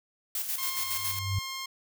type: noise with tremolo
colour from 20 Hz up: blue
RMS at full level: -31 dBFS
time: 0.35-1.19 s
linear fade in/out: 2 ms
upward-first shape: square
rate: 7.2 Hz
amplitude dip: 50%
type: tone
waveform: 10% pulse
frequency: 1066 Hz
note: C6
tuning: 32 cents sharp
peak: -26 dBFS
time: 0.58-1.66 s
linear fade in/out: 5 ms
type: tone with exponential growth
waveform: sine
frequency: 98 Hz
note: G2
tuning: in tune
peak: -24 dBFS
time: 0.74-1.39 s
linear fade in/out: 5 ms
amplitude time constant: 140 ms
effects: none